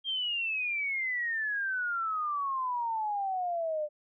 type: exponential sweep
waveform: sine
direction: down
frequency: 3220 to 590 Hz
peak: -29 dBFS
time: 0.04-3.89 s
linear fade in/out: 50 ms
effects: none